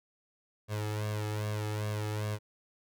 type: tone with flanger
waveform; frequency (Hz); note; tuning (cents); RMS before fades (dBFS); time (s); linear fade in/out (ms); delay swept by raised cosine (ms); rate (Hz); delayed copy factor
sawtooth; 106; G#2; +36; -34; 0.68-2.39; 50; 1.8 to 2.34; 2.5; +0.9
effects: none